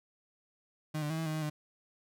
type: tone with pitch steps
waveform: 35% pulse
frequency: 154.1 / 148.5 / 160.2 / 162.2 / 155.5 / 156.7 / 151.2 Hz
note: D#3 / D3 / E3 / E3 / D#3 / D#3 / D#3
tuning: -16 / +20 / -49 / -28 / -1 / +13 / -49 cents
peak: -31 dBFS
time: 0.94-1.5 s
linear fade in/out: 10 ms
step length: 80 ms
effects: none